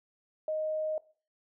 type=tone; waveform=sine; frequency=622.3 Hz; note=D#5; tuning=in tune; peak=-29 dBFS; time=0.48-0.98 s; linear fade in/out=2 ms; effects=noise-tail reverb RT60 0.4 s tail -20 dB re dry